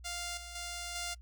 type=tone with level steps; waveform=5% pulse; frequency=699 Hz; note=F5; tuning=1 cent sharp; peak=-26 / -34 / -28 / -25 dBFS; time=0.04-1.15 s; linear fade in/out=20 ms; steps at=0.37 / 0.55 / 0.95 s; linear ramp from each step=5 ms; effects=noise-tail reverb RT60 0.1 s tail -25 dB re dry + added 60 Hz sine -49 dBFS peak until 1.21 s